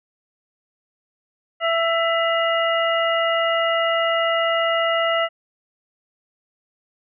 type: harmonic tone with a mistuned harmonic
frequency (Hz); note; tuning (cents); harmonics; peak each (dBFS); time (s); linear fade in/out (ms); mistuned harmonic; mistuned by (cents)
665; E5; +15; 1 / 2 / 3 / 4; -20 / -23 / -25 / -26; 1.6-5.29; 50; 4; +120
effects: none

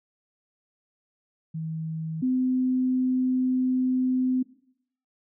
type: tone pair in turn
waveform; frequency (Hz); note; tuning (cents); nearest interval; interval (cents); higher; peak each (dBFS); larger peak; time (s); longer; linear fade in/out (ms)
sine; 160 / 255.9; D#3 / C4; +49 / -38; minor sixth; 813; second; -29 / -21; second; 1.54-2.22 / 2.22-4.43; second; 10
effects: noise-tail reverb RT60 0.7 s tail -18 dB re dry

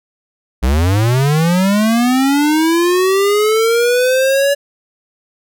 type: linear sweep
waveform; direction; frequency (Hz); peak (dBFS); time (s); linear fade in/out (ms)
square; up; 58.27 to 570; -11; 0.62-4.55; 20
effects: none

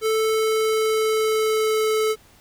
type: tone with pitch glide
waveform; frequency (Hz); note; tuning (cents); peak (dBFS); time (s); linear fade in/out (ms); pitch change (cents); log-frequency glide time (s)
square; 439.5 to 434.7; A4 to A4; -2 to -21; -19; 0.01-2.16; 50; -19; 0.21-1.91
effects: pink hiss -53 dBFS RMS until 2.4 s

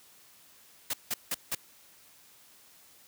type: noise bursts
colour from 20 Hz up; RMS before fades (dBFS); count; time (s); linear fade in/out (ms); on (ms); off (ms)
white; -31; 4; 0.9-1.55; 5; 35; 170
effects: white hiss -58 dBFS RMS until 3.07 s + high-pass 60 Hz 12 dB/octave

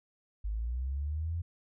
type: linear sweep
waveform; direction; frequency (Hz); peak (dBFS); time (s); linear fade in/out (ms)
sine; up; 50 to 86.6; -31; 0.44-1.42; 10
effects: none

